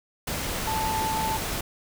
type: tone in noise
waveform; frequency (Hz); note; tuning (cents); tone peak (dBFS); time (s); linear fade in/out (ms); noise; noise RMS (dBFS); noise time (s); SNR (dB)
sine; 880; A5; 0; -26; 0.67-1.37; 5; pink; -30; 0.27-1.61; +1
effects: none